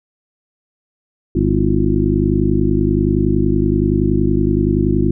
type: harmonic tone with a mistuned harmonic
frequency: 50.6 Hz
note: G#1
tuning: 44 cents flat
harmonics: 1 / 2 / 3 / 4 / 5 / 6 / 7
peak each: -20 / -20 / -20 / -20 / -20 / -20 / -20 dBFS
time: 1.35-5.11 s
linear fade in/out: 5 ms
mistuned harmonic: 6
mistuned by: +110 cents
effects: none